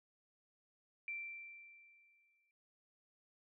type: tone with exponential decay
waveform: sine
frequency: 2349 Hz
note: D7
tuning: in tune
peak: -39 dBFS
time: 1.08-2.51 s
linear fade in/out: 1 ms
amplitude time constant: 310 ms
effects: none